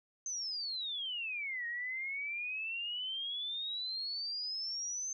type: exponential two-way sweep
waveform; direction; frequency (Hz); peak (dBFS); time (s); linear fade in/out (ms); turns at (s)
sine; down then up; 6300 to 1864.7 to 6300; -36; 0.26-5.13; 2; 1.66
effects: none

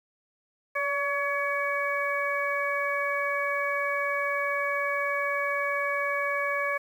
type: harmonic tone with a mistuned harmonic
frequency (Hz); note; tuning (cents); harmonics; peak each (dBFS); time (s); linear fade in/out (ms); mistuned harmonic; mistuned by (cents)
564; C#5; +30; 1 / 2 / 3 / 4; -31 / -31 / -31 / -31; 0.75-6.78; 10; 1; +22
effects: 9-bit

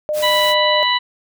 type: tone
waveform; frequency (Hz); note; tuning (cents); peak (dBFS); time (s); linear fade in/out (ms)
sine; 605; D#5; -49; -17; 0.09-0.83; 0
type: noise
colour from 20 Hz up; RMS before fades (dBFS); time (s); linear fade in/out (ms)
white; -29; 0.13-0.55; 50
type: harmonic tone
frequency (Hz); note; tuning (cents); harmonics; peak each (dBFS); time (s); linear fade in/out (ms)
987.8; B5; 0; 1 / 2 / 3 / 4; -18 / -20 / -20 / -20; 0.22-0.99; 20
effects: none

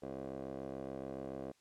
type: tone with band-pass filter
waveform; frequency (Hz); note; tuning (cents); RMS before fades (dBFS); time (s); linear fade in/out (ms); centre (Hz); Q
15% pulse; 67; C2; +42; -44; 0.02-1.52; 10; 460; 6
effects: white hiss -72 dBFS RMS until 1.6 s + low-pass 8000 Hz 12 dB/octave

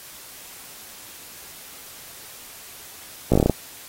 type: slowing click train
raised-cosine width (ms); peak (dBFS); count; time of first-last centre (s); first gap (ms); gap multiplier
2; -3; 8; 3.32-3.497; 16; 1.15
effects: white hiss -42 dBFS RMS until 3.88 s + AAC 48 kbps

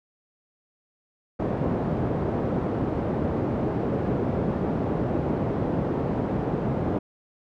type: band-pass noise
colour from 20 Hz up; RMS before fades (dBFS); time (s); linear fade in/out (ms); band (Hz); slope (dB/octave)
pink; -26; 1.39-6.99; 10; 110 to 580; 12
effects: none

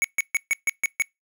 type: tone bursts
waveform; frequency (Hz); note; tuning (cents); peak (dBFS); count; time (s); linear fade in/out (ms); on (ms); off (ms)
square; 2226; C#7; +7; -19; 7; 0.02-1.021; 0; 23; 140
effects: noise-tail reverb RT60 0.2 s tail -26 dB re dry

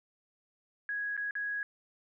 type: tone with dropouts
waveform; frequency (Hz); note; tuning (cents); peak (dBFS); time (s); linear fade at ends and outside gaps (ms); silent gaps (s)
sine; 1661.2; G#6; 0; -32; 0.89-1.63; 1; 1.167-1.176 / 1.309-1.353
effects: none

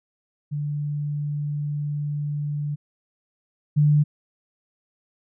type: tone pair in turn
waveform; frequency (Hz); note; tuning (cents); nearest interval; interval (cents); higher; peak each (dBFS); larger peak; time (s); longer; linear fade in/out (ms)
sine; 146.83 / 148.36; D3 / D3; 0 / +18; unison; 18; second; -24 / -14; second; 0.51-2.76 / 3.76-4.04; first; 20
effects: none

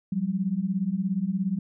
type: beating tone pair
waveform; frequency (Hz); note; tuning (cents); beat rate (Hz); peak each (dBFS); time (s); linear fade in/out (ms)
sine; 179.3 / 196.3; F3 / G3; +46 / +3; 17; -28 / -26; 0.12-1.59; 5
effects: none

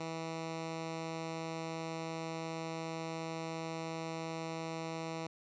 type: tone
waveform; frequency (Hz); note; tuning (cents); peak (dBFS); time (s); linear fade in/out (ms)
10% pulse; 162.8; E3; -21; -30; 0-5.27; 5
effects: resampled to 16000 Hz

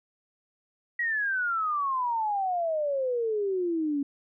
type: exponential sweep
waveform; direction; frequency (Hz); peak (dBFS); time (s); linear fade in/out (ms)
sine; down; 1932 to 276.2; -25; 0.99-4.03; 5
effects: none

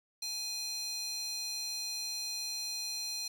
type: tone with high-pass filter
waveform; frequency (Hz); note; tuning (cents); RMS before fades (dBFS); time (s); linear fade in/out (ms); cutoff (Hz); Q
square; 830.6; G#5; 0; -38; 0.22-3.28; 5; 4600; 3.7
effects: none

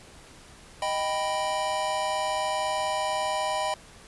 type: chord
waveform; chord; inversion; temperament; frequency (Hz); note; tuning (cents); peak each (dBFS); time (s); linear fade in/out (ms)
square; Eb augmented; none; equal; 622.3 / 784 / 987.8; Eb5 / G5 / B5; 0 / 0 / 0; -31; 0.82-3.74; 2
effects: pink hiss -50 dBFS RMS until 4.07 s + resampled to 24000 Hz

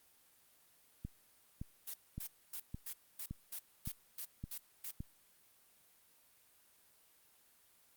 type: click train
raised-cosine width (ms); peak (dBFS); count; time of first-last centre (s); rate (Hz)
5; -30; 8; 1.05-5.005; 1.77
type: noise bursts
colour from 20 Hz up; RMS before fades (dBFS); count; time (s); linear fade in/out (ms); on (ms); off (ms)
blue; -44; 10; 1.87-4.91; 5; 70; 260
effects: white hiss -68 dBFS RMS until 7.96 s + Opus 32 kbps

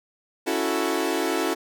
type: chord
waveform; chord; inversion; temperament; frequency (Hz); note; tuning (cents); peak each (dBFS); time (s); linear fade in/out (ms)
sawtooth; F# minor seventh; second; equal; 277.2 / 329.6 / 370 / 440; C#4 / E4 / F#4 / A4; 0 / 0 / 0 / 0; -26 / -23 / -24 / -25; 0.46-1.55; 20
effects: none

